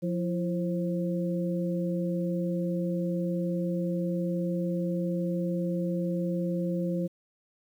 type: tone cluster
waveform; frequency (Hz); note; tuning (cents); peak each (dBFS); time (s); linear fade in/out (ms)
sine; 175.9 / 336.9 / 530; F3 / E4 / C5; +13 / +38 / +22; -28 / -34 / -34; 0.02-7.08; 20
effects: 10-bit